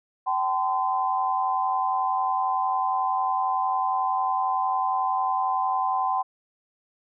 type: tone cluster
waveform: sine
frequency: 768 / 859 / 1028 Hz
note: G5 / A5 / C6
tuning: -36 / -42 / -31 cents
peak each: -25 / -31 / -25 dBFS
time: 0.26-6.23 s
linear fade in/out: 20 ms
effects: none